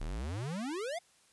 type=exponential sweep; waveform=square; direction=up; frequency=33 to 732 Hz; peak=-36 dBFS; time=0-0.99 s; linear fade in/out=10 ms; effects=white hiss -66 dBFS RMS until 1.32 s + resampled to 24000 Hz